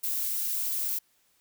violet noise, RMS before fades -30 dBFS, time 0.03-0.99 s, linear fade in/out 10 ms, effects white hiss -68 dBFS RMS until 1.4 s

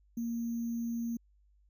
sine tone with sample-and-hold, 233.1 Hz, A#3, in tune, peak -32 dBFS, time 0.17-1.17 s, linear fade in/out 5 ms, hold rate 6300 Hz, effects added 50 Hz sine -63 dBFS peak until 1.69 s

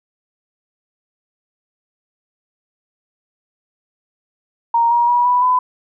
sine tone with pitch steps, 932.3 / 949.7 / 967.4 / 985.5 / 1003.8 Hz, A#5 / A#5 / B5 / B5 / B5, 0 / +32 / -36 / -4 / +28 cents, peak -11 dBFS, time 4.74-5.59 s, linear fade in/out 5 ms, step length 170 ms, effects none

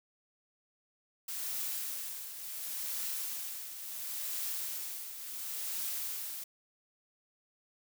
blue noise with tremolo, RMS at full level -36 dBFS, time 1.28-6.44 s, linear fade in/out 5 ms, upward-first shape triangle, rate 0.71 Hz, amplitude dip 65%, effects none

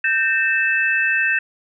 sine tone cluster, 1563 / 1820 / 2626 Hz, G6 / A#6 / E7, -6 / -42 / -7 cents, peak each -20 dBFS, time 0.04-1.39 s, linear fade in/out 5 ms, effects none

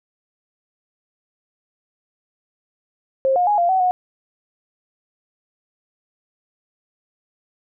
sine tone with pitch steps, 533 / 715 / 830 / 693 / 755 / 729 Hz, C5 / F5 / G#5 / F5 / F#5 / F#5, +32 / +41 / -1 / -14 / +35 / -26 cents, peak -14 dBFS, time 3.25-3.91 s, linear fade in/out 0 ms, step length 110 ms, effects none

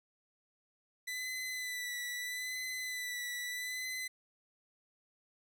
sawtooth tone with vibrato, 1992 Hz, B6, 14 cents sharp, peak -34 dBFS, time 1.07-4.08 s, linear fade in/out 10 ms, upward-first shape sine, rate 0.78 Hz, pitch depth 31 cents each way, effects none

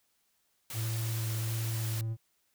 white noise, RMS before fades -41 dBFS, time 0.7-2.01 s, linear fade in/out 2 ms
triangle tone with vibrato, 112.3 Hz, A2, 36 cents sharp, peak -29 dBFS, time 0.73-2.17 s, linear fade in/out 50 ms, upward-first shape sine, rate 16 Hz, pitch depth 13 cents each way
effects white hiss -74 dBFS RMS until 2.54 s

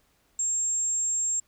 sine tone, 7500 Hz, A#8, 10 cents sharp, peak -24 dBFS, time 0.39-1.4 s, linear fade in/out 5 ms, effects pink hiss -67 dBFS RMS until 1.47 s

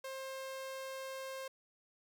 sawtooth tone, 531 Hz, C5, 25 cents sharp, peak -38 dBFS, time 0.04-1.48 s, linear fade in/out 5 ms, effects none

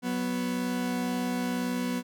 40% pulse tone pair together, 185 / 246.9 Hz, F#3 / B3, 0 / 0 cents, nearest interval perfect fourth, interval 500 cents, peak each -33 / -28 dBFS, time 0.02-2.03 s, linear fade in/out 50 ms, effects none

